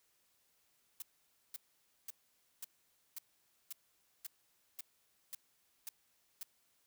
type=noise bursts; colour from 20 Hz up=blue; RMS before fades=-44 dBFS; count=11; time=1-6.431 s; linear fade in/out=2 ms; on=21 ms; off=520 ms; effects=white hiss -75 dBFS RMS until 6.86 s